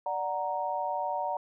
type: chord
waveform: sine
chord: D augmented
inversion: none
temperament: equal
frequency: 587.3 / 740 / 932.3 Hz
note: D5 / F#5 / A#5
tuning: 0 / 0 / 0 cents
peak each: -35 / -33 / -32 dBFS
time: 0.06-1.37 s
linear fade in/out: 2 ms
effects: none